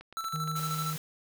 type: click train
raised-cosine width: 0.3 ms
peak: -31 dBFS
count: 5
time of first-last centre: 0.01-0.475 s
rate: 8.6 Hz
type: tone with tremolo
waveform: square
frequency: 1328 Hz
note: E6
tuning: 12 cents sharp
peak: -32 dBFS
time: 0.17-0.93 s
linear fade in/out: 0 ms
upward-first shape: square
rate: 13 Hz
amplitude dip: 50%
type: tone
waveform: triangle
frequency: 155.56 Hz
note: D#3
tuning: in tune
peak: -31 dBFS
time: 0.33-0.97 s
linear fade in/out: 10 ms
type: high-pass noise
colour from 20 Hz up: white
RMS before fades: -41 dBFS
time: 0.56-0.98 s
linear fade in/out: 2 ms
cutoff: 120 Hz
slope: 96 dB/octave
effects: none